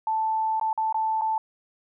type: tone with dropouts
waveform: sine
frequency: 880 Hz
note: A5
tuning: in tune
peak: -22 dBFS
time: 0.07-1.38 s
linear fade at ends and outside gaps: 2 ms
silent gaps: 0.598-0.612 / 0.73-0.776 / 0.926-0.944 / 1.212-1.218 s
effects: none